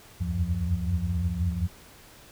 sine tone cluster, 75.2 / 84.4 / 88.4 / 94 / 174.4 Hz, D2 / E2 / F2 / F#2 / F3, +42 / +41 / +22 / +28 / -2 cents, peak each -31 dBFS, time 0.2-1.68 s, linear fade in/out 20 ms, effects pink hiss -51 dBFS RMS until 2.31 s

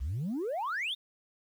sine exponential sweep, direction up, 57.9 to 3763 Hz, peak -29 dBFS, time 0-0.95 s, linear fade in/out 20 ms, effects tanh soft clip ceiling -29 dBFS + 10-bit

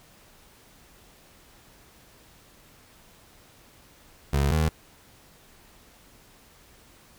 25% pulse tone pair in turn, 70.1 / 78.41 Hz, C#2 / D#2, +20 / +14 cents, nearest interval major second, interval 194 cents, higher second, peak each -17 dBFS, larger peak neither, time 4.33-4.51 / 4.51-4.69 s, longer neither, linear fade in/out 5 ms, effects pink hiss -55 dBFS RMS until 7.18 s

